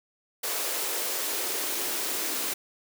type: noise with high-pass filter sweep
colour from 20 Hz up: white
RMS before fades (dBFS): -30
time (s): 0.43-2.54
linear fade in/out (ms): 10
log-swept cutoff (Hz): 450 to 290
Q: 2.2
effects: none